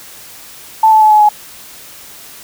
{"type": "tone with pitch steps", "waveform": "sine", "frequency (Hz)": [880, 869.9, 859.9, 850, 840.3], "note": ["A5", "A5", "A5", "G#5", "G#5"], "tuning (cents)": [0, -20, -40, 40, 20], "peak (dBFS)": -4, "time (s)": [0.83, 1.29], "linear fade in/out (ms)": 5, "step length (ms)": 92, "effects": ["white hiss -35 dBFS RMS until 2.43 s"]}